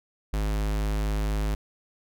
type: tone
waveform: square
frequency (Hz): 52.1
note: G#1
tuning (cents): +6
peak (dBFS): -25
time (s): 0.33-1.55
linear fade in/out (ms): 5
effects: none